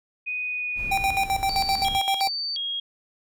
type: tone with pitch glide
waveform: sine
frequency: 2489 to 2445 Hz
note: D#7 to D#7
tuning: 0 to -31 cents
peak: -26 dBFS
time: 0.26-1.26 s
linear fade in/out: 20 ms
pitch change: -31 cents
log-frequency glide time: 0.44-1.11 s
type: noise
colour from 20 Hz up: brown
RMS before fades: -36 dBFS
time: 0.75-2.01 s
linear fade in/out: 50 ms
type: tone with tremolo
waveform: square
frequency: 781 Hz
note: G5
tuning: 7 cents flat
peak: -21 dBFS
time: 0.91-2.29 s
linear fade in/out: 10 ms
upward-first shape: square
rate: 7.7 Hz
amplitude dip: 75%
type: tone with vibrato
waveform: sine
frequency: 3871 Hz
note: B7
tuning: 35 cents flat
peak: -26 dBFS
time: 1.49-2.8 s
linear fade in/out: 5 ms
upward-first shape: square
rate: 1.4 Hz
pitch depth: 290 cents each way
effects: none